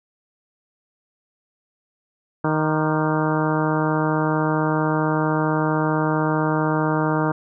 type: harmonic tone with a mistuned harmonic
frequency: 155.56 Hz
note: D#3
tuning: in tune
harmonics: 1 / 2 / 3 / 4 / 5 / 6 / 7 / 8 / 9 / 10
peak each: -23 / -23 / -27 / -28 / -31 / -27 / -33 / -30 / -31 / -35 dBFS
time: 2.44-7.32 s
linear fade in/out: 5 ms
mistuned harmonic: 8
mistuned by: -60 cents
effects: none